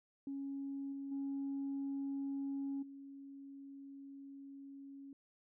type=tone with level steps; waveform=sine; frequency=276.2 Hz; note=C#4; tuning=6 cents flat; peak=-39 / -41 / -36 / -49 dBFS; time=0.27-5.13 s; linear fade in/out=2 ms; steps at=0.92 / 1.11 / 2.82 s; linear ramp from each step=10 ms; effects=tanh soft clip ceiling -34 dBFS